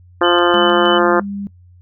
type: harmonic tone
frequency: 174.61 Hz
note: F3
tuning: in tune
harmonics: 2 / 3 / 4 / 5 / 6 / 7 / 8 / 9 / 10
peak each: -14 / -18 / -21 / -22 / -21 / -20 / -22 / -24 / -27 dBFS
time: 0.21-1.2 s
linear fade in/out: 5 ms
type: tone with tremolo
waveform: sine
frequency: 3009 Hz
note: F#7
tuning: 28 cents sharp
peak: -17 dBFS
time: 0.23-0.99 s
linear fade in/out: 20 ms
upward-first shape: square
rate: 3.2 Hz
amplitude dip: 40%
type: tone with pitch glide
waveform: sine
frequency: 207.2 to 200.1 Hz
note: G#3 to G3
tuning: -4 to +36 cents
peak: -22 dBFS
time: 0.54-1.47 s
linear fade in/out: 0 ms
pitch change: -60 cents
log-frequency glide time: 1.06-1.26 s
effects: noise-tail reverb RT60 0.1 s tail -20 dB re dry + added 89 Hz sine -42 dBFS peak until 1.81 s